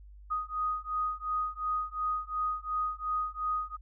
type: beating tone pair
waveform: sine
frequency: 1244.5 / 1247.3 Hz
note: D#6 / D#6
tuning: 0 / +4 cents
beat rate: 2.8 Hz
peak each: -33 / -33 dBFS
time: 0.3-3.77 s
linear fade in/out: 20 ms
effects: added 50 Hz sine -48 dBFS peak until 3.81 s